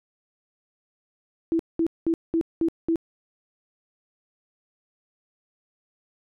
sine tone bursts, 329.6 Hz, E4, in tune, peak -19 dBFS, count 6, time 1.52-2.958 s, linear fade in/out 0 ms, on 73 ms, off 200 ms, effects none

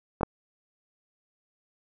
clicks, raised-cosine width 1 ms, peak -17 / -6 dBFS, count 2, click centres 0.21 / 0.232 s, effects none

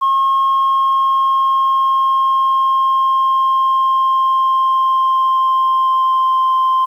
sine tone with pitch glide, 1078 to 1045.5 Hz, C#6 to C6, -49 to -2 cents, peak -9 dBFS, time 0.01-6.86 s, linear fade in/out 20 ms, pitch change -53 cents, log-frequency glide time 0.46-6.57 s, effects tanh soft clip ceiling -9 dBFS + 8-bit

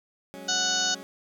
20% pulse chord, F# suspended second, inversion none, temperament equal, 185 / 207.7 / 277.2 Hz, F#3 / G#3 / C#4, 0 / 0 / 0 cents, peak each -40 / -41 / -38 dBFS, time 0.34-1.03 s, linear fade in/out 0 ms
harmonic tone, 740 Hz, F#5, in tune, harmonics 1 / 2 / 4 / 5 / 6 / 7 / 8 / 9, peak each -34 / -30 / -32 / -31 / -31 / -33 / -33 / -31 dBFS, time 0.48-0.95 s, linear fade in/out 10 ms
effects none

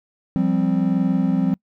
triangle chord, F suspended second, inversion none, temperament equal, 174.61 / 196 / 261.6 Hz, F3 / G3 / C4, 0 / 0 / 0 cents, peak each -19 dBFS, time 0.36-1.54 s, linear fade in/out 0 ms, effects noise-tail reverb RT60 0.1 s tail -26 dB re dry

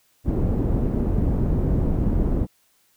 pink low-pass noise, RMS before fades -21 dBFS, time 0.24-2.47 s, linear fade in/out 50 ms, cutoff 310 Hz, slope 12 dB/octave, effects white hiss -63 dBFS RMS until 2.96 s

